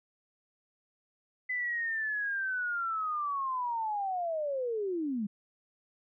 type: linear sweep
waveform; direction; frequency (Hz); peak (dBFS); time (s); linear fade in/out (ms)
sine; down; 2016 to 194.8; -30; 1.49-5.27; 10
effects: none